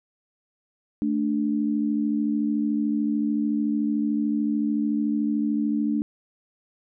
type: tone pair together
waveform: sine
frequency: 219.7 / 293.3 Hz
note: A3 / D4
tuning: -2 / -2 cents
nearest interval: perfect fourth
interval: 500 cents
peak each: -24 dBFS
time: 1.02-6.02 s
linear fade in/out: 0 ms
effects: none